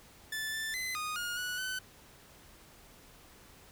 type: tone with pitch steps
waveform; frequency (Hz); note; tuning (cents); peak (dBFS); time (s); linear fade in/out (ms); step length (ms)
sawtooth; 1752 / 1767 / 2033 / 1237 / 1429 / 1471 / 1513; A6 / A6 / B6 / D#6 / F6 / F#6 / F#6; -8 / +7 / +50 / -10 / +39 / -11 / +38; -31; 0.32-1.79; 5; 210
effects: pink hiss -57 dBFS RMS until 3.71 s